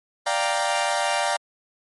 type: chord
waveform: sawtooth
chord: G minor seventh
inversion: second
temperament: equal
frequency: 587.3 / 698.5 / 784 / 932.3 Hz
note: D5 / F5 / G5 / Bb5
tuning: 0 / 0 / 0 / 0 cents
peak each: -23 dBFS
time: 0.26-1.37 s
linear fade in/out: 10 ms
effects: MP3 48 kbps